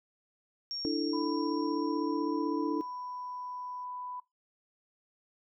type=tone with exponential decay; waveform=sine; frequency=5540 Hz; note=F8; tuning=15 cents flat; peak=-34 dBFS; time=0.71-3.84 s; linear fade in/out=0 ms; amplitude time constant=680 ms
type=chord; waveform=sine; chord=D suspended second; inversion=none; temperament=equal; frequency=293.7 / 329.6 / 440 Hz; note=D4 / E4 / A4; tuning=0 / 0 / 0 cents; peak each=-31 / -33 / -36 dBFS; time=0.85-2.81 s; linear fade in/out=0 ms
type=tone; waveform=sine; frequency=994 Hz; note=B5; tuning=11 cents sharp; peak=-38 dBFS; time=1.13-4.2 s; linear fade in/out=5 ms
effects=noise-tail reverb RT60 0.2 s tail -20 dB re dry